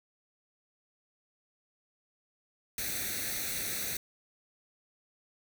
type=noise with comb filter; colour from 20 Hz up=white; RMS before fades=-35 dBFS; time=2.78-3.97 s; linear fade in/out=2 ms; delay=0.49 ms; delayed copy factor=+0.75; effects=none